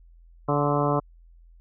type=harmonic tone with a mistuned harmonic; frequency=144.8 Hz; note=D3; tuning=24 cents flat; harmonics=1 / 2 / 3 / 4 / 5 / 6 / 7 / 8 / 9; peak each=-26 / -28 / -28 / -28 / -30 / -34 / -29 / -33 / -34 dBFS; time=0.48-1 s; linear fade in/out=10 ms; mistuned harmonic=7; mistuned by=+38 cents; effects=added 42 Hz sine -49 dBFS peak until 1.6 s